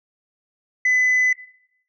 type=tone; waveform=sine; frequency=2008 Hz; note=B6; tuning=28 cents sharp; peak=-13 dBFS; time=0.85-1.33 s; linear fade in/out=5 ms; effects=noise-tail reverb RT60 0.7 s tail -18 dB re dry + tanh soft clip ceiling -13 dBFS